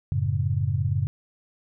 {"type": "chord", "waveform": "sine", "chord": "F# minor", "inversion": "none", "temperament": "equal", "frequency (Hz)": [92.5, 110, 138.59], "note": ["F#2", "A2", "C#3"], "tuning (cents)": [0, 0, 0], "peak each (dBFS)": -26, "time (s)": [0.12, 1.07], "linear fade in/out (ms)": 0, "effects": []}